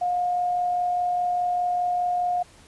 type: tone with amplitude modulation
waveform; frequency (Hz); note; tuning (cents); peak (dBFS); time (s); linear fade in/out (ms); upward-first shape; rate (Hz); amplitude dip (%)
sine; 714; F5; +38; -20; 0.01-2.43; 10; sine; 44.9; 25
effects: pink hiss -52 dBFS RMS until 2.67 s + resampled to 24000 Hz